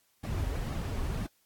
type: noise with flanger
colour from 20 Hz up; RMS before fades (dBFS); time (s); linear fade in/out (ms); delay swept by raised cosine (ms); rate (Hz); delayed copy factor
brown; -33; 0.23-1.27; 10; 2 to 6.1; 2; -0.6
effects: white hiss -70 dBFS RMS until 1.45 s + AAC 64 kbps